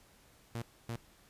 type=tone bursts at uneven times; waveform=sawtooth; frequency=116.54 Hz; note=A#2; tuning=in tune; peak=-33 dBFS; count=2; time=0.55-0.62 / 0.89-0.96 s; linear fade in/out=0 ms; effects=pink hiss -63 dBFS RMS until 1.29 s + resampled to 32000 Hz